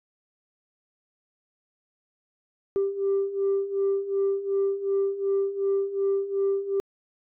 sine beating tone pair, 392 / 394.7 Hz, G4 / G4, 0 / +12 cents, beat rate 2.7 Hz, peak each -27 / -23 dBFS, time 2.76-6.8 s, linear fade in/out 0 ms, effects tanh soft clip ceiling -18 dBFS

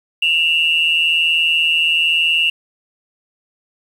sine tone pair together, 2708 / 2869 Hz, E7 / F7, +46 / +46 cents, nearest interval minor second, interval 100 cents, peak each -14 / -15 dBFS, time 0.22-2.5 s, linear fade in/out 5 ms, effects tanh soft clip ceiling -6 dBFS + 7-bit

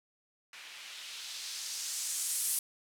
violet noise with low-pass filter sweep, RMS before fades -38 dBFS, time 0.53-2.59 s, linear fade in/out 2 ms, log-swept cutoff 2200 to 11000 Hz, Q 1.3, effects none

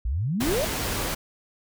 sine exponential sweep, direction up, 51.7 to 673 Hz, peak -23 dBFS, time 0.05-0.65 s, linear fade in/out 5 ms
pink noise, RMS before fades -28 dBFS, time 0.4-1.15 s, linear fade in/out 10 ms
effects none

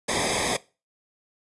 pink noise with comb filter, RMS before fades -25 dBFS, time 0.08-0.57 s, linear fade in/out 10 ms, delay 0.7 ms, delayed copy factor -0.9, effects noise-tail reverb RT60 0.3 s tail -20 dB re dry + resampled to 24000 Hz

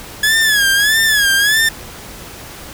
sawtooth tone with vibrato, 1689 Hz, G#6, 29 cents sharp, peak -7 dBFS, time 0.23-1.69 s, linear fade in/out 5 ms, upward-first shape sine, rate 1.6 Hz, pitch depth 110 cents each way, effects pink hiss -33 dBFS RMS until 2.73 s

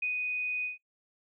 sine tone with ADSR envelope, 2489 Hz, D#7, in tune, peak -28 dBFS, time 0.02-0.78 s, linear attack 7 ms, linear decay 120 ms, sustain -2 dB, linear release 140 ms, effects noise-tail reverb RT60 0.1 s tail -19 dB re dry

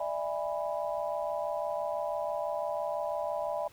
sine chord, E dominant seventh, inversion third, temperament just, 593.3 / 659.3 / 824.1 / 988.9 Hz, D5 / E5 / G#5 / B5, +18 / 0 / -14 / +2 cents, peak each -34 / -35 / -38 / -39 dBFS, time 0-3.68 s, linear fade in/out 5 ms, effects pink hiss -59 dBFS RMS until 3.72 s

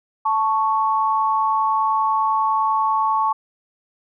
sine tone pair together, 878.7 / 1108.7 Hz, A5 / C#6, -3 / 0 cents, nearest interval major third, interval 403 cents, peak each -19 dBFS, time 0.25-3.33 s, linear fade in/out 10 ms, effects none

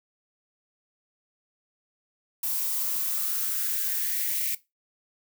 violet noise with high-pass filter sweep, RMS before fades -28 dBFS, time 2.43-4.55 s, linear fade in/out 5 ms, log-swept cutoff 840 to 2200 Hz, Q 4.6, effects noise-tail reverb RT60 0.2 s tail -17 dB re dry

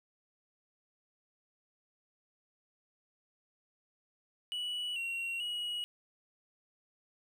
triangle tone with pitch steps, 2944 / 2743 / 2908 Hz, F#7 / F7 / F#7, -9 / -32 / -31 cents, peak -33 dBFS, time 4.52-5.84 s, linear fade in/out 0 ms, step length 440 ms, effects none

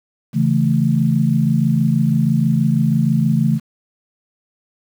sine chord, A major, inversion first, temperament equal, 138.59 / 164.81 / 220 Hz, C#3 / E3 / A3, 0 / 0 / 0 cents, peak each -17 dBFS, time 0.33-3.6 s, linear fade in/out 50 ms, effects 7-bit

